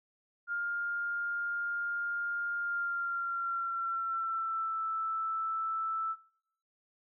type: tone with pitch glide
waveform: sine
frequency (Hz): 1407 to 1320.4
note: F6 to E6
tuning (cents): +12 to +2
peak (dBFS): -31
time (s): 0.47-6.16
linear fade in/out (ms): 50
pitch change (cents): -110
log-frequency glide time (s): 2.58-4.83
effects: noise-tail reverb RT60 0.7 s tail -23 dB re dry